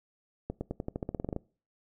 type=accelerating click train; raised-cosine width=2 ms; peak=-20 dBFS; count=14; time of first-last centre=0.5-1.364 s; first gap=110 ms; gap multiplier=0.91; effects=noise-tail reverb RT60 0.4 s tail -23 dB re dry